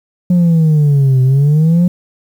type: exponential two-way sweep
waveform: sine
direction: down then up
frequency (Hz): 180.6 to 127.8 to 180.6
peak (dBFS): -4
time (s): 0.3-1.88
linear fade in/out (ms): 5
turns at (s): 1.22
effects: tanh soft clip ceiling -6 dBFS + 7-bit